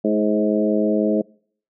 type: harmonic tone with a mistuned harmonic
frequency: 106.1 Hz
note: G#2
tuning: 38 cents sharp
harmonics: 2 / 3 / 4 / 5 / 6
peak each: -20 / -22 / -23 / -24 / -25 dBFS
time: 0.04-1.22 s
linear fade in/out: 10 ms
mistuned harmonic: 4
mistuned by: -17 cents
effects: noise-tail reverb RT60 0.6 s tail -26 dB re dry